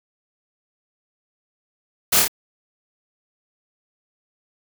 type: noise with echo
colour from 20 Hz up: white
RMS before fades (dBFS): -17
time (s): 2.12-2.2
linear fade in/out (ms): 10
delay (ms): 27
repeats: 3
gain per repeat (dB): -2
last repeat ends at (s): 2.281
effects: none